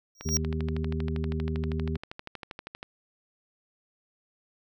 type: tone with exponential growth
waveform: square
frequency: 5650 Hz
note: F8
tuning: 19 cents sharp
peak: -21 dBFS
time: 0.15-0.37 s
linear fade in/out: 2 ms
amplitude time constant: 46 ms
type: click train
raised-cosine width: 0.3 ms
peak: -22 dBFS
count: 34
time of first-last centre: 0.21-2.829 s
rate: 12.6 Hz
type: harmonic tone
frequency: 78.9 Hz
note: D#2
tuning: 25 cents sharp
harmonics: 1 / 2 / 3 / 5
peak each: -30 / -33 / -35 / -37 dBFS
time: 0.25-1.97 s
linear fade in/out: 10 ms
effects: none